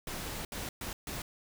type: noise bursts at uneven times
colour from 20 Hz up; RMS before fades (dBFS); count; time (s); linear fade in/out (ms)
pink; -39; 4; 0.07-0.45 / 0.52-0.69 / 0.81-0.93 / 1.07-1.22; 2
effects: none